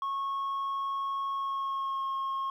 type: tone with pitch glide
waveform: sine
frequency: 1097 to 1080.6 Hz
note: C#6 to C#6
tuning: -18 to -44 cents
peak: -27 dBFS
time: 0.02-2.5 s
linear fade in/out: 2 ms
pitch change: -26 cents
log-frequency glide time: 1.33-2.06 s
effects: tanh soft clip ceiling -29 dBFS + 11-bit